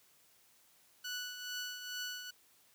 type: tone with tremolo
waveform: 15% pulse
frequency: 1480 Hz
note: F#6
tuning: in tune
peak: -31 dBFS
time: 1.04-2.31 s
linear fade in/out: 10 ms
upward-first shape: triangle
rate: 2.3 Hz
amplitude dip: 60%
effects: white hiss -67 dBFS RMS until 2.74 s + high-pass 60 Hz 12 dB/octave